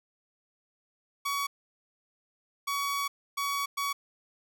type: tone bursts at uneven times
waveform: sawtooth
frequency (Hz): 1128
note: C#6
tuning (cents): +30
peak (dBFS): -25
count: 4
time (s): 1.25-1.47 / 2.67-3.08 / 3.37-3.66 / 3.77-3.93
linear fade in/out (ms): 10
effects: none